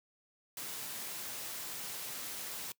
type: noise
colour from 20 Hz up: white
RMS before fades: -42 dBFS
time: 0.57-2.72 s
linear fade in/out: 2 ms
effects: noise-tail reverb RT60 0.1 s tail -23 dB re dry + high-pass 100 Hz 12 dB/octave